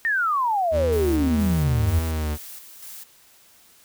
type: exponential sweep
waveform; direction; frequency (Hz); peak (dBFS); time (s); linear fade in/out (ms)
sine; down; 1864.7 to 82.41; -19; 0.05-1.99; 0
type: tone with vibrato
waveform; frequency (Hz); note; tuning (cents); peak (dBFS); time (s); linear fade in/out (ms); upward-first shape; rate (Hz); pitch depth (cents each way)
45% pulse; 78.3; D#2; +11; -23; 0.71-2.38; 50; triangle; 1.7; 78
type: noise with tremolo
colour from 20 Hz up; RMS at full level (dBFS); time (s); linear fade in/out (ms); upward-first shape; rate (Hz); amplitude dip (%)
blue; -39; 0.92-3.04; 10; square; 2.1; 50
effects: white hiss -54 dBFS RMS until 3.84 s